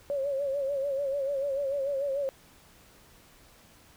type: tone with vibrato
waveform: sine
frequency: 554.4 Hz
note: C#5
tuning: in tune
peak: -27 dBFS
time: 0.1-2.29 s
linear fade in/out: 0 ms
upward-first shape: sine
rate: 6.8 Hz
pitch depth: 69 cents each way
effects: pink hiss -57 dBFS RMS until 3.96 s